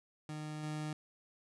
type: tone with level steps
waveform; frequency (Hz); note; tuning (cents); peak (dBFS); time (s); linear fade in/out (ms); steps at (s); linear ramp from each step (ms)
30% pulse; 152.7; D#3; -32; -38 / -35; 0.29-0.93; 2; 0.63; 5
effects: resampled to 24000 Hz